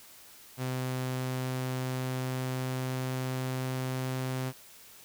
sawtooth tone with pitch glide, 128.5 to 129.69 Hz, C3 to C3, -31 to -15 cents, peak -27 dBFS, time 0.57-4.53 s, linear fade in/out 50 ms, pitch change +16 cents, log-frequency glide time 0.88-4.22 s, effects white hiss -53 dBFS RMS until 5.04 s

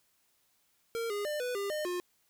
square tone with pitch steps, 460.5 / 410 / 598 / 494.7 / 400.3 / 608 / 356.7 Hz, A#4 / G#4 / D5 / B4 / G4 / D#5 / F4, -21 / -22 / +31 / +3 / +36 / -40 / +37 cents, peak -33 dBFS, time 0.95-2 s, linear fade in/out 0 ms, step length 150 ms, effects white hiss -72 dBFS RMS until 2.29 s

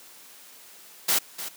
white noise with echo, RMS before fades -22 dBFS, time 1.08-1.19 s, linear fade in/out 10 ms, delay 300 ms, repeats 1, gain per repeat -12 dB, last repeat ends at 1.49 s, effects white hiss -49 dBFS RMS until 1.56 s + high-pass 200 Hz 12 dB/octave

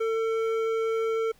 sine tone with hard clipping, 449 Hz, A4, 35 cents sharp, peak -26 dBFS, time 0-1.32 s, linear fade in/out 10 ms, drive 10 dB, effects pink hiss -61 dBFS RMS until 1.39 s

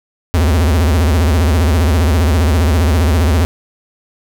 square tone with vibrato, 80 Hz, D#2, 49 cents sharp, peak -10 dBFS, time 0.34-3.45 s, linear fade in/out 0 ms, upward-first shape sine, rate 15 Hz, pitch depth 230 cents each way, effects none

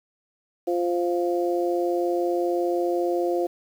harmonic tone, 174.61 Hz, F3, in tune, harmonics 2 / 3 / 4, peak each -23 / -27 / -29 dBFS, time 0.67-3.47 s, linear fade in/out 10 ms, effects 8-bit

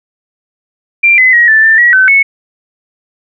sine tone with pitch steps, 2370 / 2029 / 1897 / 1761 / 1782 / 1918 / 1525 / 2203 Hz, D7 / B6 / A#6 / A6 / A6 / A#6 / G6 / C#7, +15 / +46 / +30 / +1 / +22 / +49 / -48 / -11 cents, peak -3 dBFS, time 1.03-2.23 s, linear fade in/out 10 ms, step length 150 ms, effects none

